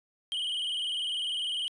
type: tone with vibrato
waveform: triangle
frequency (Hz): 3061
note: G7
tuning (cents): -42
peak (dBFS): -28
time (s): 0.32-1.68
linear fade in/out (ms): 0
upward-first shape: square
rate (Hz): 20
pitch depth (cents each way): 66
effects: resampled to 24000 Hz